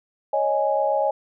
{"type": "chord", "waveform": "sine", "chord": "C# suspended second", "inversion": "none", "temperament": "equal", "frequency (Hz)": [554.4, 622.3, 830.6], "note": ["C#5", "D#5", "G#5"], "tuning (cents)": [0, 0, 0], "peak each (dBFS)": -23, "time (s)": [0.33, 1.11], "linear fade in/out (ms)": 5, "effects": []}